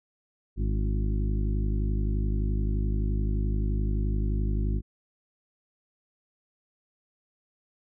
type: harmonic tone with a mistuned harmonic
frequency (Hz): 51.6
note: G#1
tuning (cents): -10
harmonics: 1 / 2 / 3 / 4 / 5 / 6 / 7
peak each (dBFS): -25 / -31 / -37 / -36 / -42 / -42 / -42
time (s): 0.56-4.82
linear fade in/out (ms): 50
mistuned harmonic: 5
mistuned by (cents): +53
effects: none